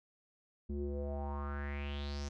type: tone with low-pass filter sweep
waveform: square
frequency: 71.4 Hz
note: D2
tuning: 48 cents flat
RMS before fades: -39 dBFS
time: 0.69-2.29 s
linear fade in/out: 10 ms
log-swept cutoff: 280 to 6200 Hz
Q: 5.2
effects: none